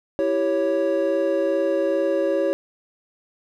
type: chord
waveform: triangle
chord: C# diminished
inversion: first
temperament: equal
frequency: 329.6 / 392 / 554.4 Hz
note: E4 / G4 / C#5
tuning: 0 / 0 / 0 cents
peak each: -23 / -23 / -19 dBFS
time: 0.19-2.53 s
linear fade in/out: 0 ms
effects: none

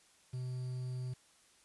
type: tone with quantisation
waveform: triangle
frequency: 126.8 Hz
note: B2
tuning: 46 cents sharp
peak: -35 dBFS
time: 0.33-1.14 s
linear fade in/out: 10 ms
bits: 10
effects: white hiss -66 dBFS RMS until 1.64 s + resampled to 24000 Hz

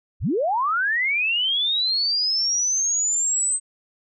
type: linear sweep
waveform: sine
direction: up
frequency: 32.7 to 8270 Hz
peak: -19 dBFS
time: 0.2-3.6 s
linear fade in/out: 50 ms
effects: none

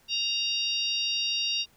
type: harmonic tone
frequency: 932.3 Hz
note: A#5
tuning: in tune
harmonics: 3 / 4 / 5 / 6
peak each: -29 / -31 / -33 / -35 dBFS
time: 0.08-1.66 s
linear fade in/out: 50 ms
effects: pink hiss -62 dBFS RMS until 1.76 s

